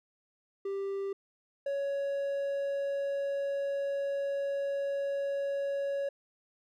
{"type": "tone pair in turn", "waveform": "triangle", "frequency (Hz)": [393.6, 558], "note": ["G4", "C#5"], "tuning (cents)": [7, 11], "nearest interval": "tritone", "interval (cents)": 604, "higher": "second", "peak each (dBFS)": [-30, -28], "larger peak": "second", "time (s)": [[0.65, 1.13], [1.66, 6.09]], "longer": "second", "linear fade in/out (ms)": 5, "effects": []}